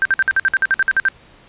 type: tone bursts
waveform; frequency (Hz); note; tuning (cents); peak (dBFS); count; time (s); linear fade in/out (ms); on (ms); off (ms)
sine; 1568; G6; 0; -11; 13; 0.02-1.085; 0; 33; 53
effects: pink hiss -47 dBFS RMS until 1.48 s + resampled to 8000 Hz